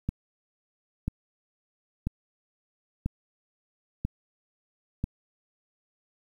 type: click train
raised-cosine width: 5 ms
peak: -15 dBFS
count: 6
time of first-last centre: 0.09-5.04 s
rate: 1.01 Hz
effects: 9-bit